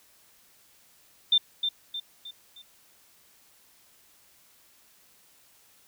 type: tone with echo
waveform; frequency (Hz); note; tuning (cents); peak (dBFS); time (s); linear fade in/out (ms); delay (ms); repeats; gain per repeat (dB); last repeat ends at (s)
sine; 3586; A7; +32; -17; 1.32-1.38; 5; 310; 4; -7; 2.62
effects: white hiss -60 dBFS RMS until 5.87 s